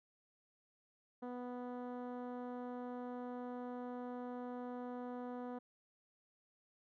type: tone with low-pass filter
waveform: 10% pulse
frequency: 246.9 Hz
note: B3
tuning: in tune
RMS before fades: -45 dBFS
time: 1.22-5.59 s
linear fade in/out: 10 ms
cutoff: 720 Hz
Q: 0.51
effects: none